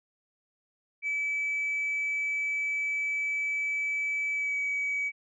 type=tone with pitch glide; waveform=sine; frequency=2300 to 2274 Hz; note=D7 to C#7; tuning=-37 to +44 cents; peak=-26 dBFS; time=1.02-5.12 s; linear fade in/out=50 ms; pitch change=-19 cents; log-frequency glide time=4.33-4.57 s; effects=tanh soft clip ceiling -24 dBFS